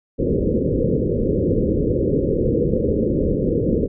white low-pass noise, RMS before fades -19 dBFS, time 0.18-3.88 s, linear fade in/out 20 ms, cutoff 530 Hz, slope 96 dB/octave, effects none

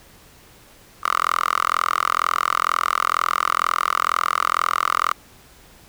5% pulse tone with high-pass filter, 42.12 Hz, E1, 38 cents sharp, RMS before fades -21 dBFS, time 1.03-5.13 s, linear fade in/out 10 ms, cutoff 1200 Hz, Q 6.4, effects pink hiss -49 dBFS RMS until 5.88 s

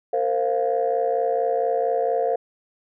sine chord, Bb suspended second, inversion none, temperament equal with one note detuned, 458.9 / 523.3 / 698.5 Hz, Bb4 / C5 / F5, -27 / 0 / 0 cents, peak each -23 dBFS, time 0.13-2.36 s, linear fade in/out 5 ms, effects tanh soft clip ceiling -12 dBFS

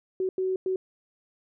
sine tone bursts at uneven times, 375 Hz, F#4, 23 cents sharp, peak -24 dBFS, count 3, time 0.2-0.29 / 0.38-0.56 / 0.66-0.76 s, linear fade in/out 2 ms, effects none

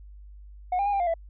sine tone with pitch steps, 727 / 800 / 817 / 793 / 703 / 665 Hz, F#5 / G5 / G#5 / G5 / F5 / E5, -31 / +35 / -29 / +20 / +11 / +15 cents, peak -20 dBFS, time 0.72-1.14 s, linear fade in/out 5 ms, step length 70 ms, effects tanh soft clip ceiling -21 dBFS + added 50 Hz sine -43 dBFS peak until 1.29 s

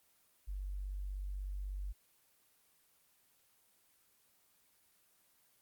sine tone, 48.17 Hz, G1, 30 cents flat, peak -38 dBFS, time 0.47-1.93 s, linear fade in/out 20 ms, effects white hiss -71 dBFS RMS until 5.61 s + Opus 24 kbps

